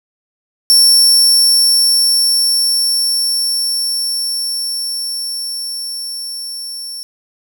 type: tone with level ramp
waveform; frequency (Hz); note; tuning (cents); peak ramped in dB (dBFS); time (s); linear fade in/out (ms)
sawtooth; 5440; F8; -46; -3 to -22; 0.7-7.03; 0
effects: none